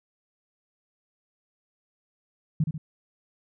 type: tone with echo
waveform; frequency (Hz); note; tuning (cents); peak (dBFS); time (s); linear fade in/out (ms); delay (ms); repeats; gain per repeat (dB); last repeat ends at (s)
sine; 155.56; D#3; 0; -19; 2.6-2.64; 5; 70; 2; -6; 2.78
effects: none